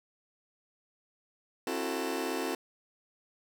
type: chord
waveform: sawtooth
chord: F# half-diminished seventh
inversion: second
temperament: just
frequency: 266.4 / 333 / 370 / 444 Hz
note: C4 / E4 / F#4 / A4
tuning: +31 / +18 / 0 / +16 cents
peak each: -33 dBFS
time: 1.67-2.55 s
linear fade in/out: 2 ms
effects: none